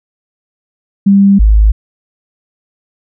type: tone pair in turn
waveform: sine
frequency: 198.1 / 52.91 Hz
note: G3 / G#1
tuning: +18 / +33 cents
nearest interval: octave + major seventh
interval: 2285 cents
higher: first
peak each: -3 dBFS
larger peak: neither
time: 1.06-1.39 / 1.39-1.72 s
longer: neither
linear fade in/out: 10 ms
effects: none